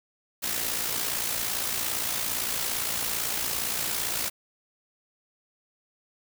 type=noise with amplitude modulation; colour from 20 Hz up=white; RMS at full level=-27 dBFS; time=0.42-4.3 s; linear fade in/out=20 ms; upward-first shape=sine; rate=57.6 Hz; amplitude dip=50%; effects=none